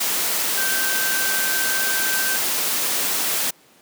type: tone in noise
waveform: sine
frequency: 1553 Hz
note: G6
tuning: 17 cents flat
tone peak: -24 dBFS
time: 0.57-2.37 s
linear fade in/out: 10 ms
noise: white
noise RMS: -22 dBFS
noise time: 0-3.51 s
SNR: -5 dB
effects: pink hiss -53 dBFS RMS until 3.81 s + high-pass 200 Hz 12 dB/octave